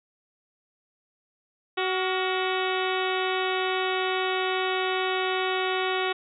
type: harmonic tone with a mistuned harmonic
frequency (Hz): 374.8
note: F#4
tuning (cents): +22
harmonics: 1 / 2 / 3 / 4 / 5 / 6 / 7 / 8 / 9 / 10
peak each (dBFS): -28 / -31 / -33 / -34 / -35 / -36 / -36 / -37 / -38 / -38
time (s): 1.77-6.13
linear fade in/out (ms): 10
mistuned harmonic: 4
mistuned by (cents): -73
effects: none